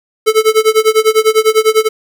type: tone with tremolo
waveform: square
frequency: 437.1 Hz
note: A4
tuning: 11 cents flat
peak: -5 dBFS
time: 0.26-1.89 s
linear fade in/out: 20 ms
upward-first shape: sine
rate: 10 Hz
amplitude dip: 95%
effects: none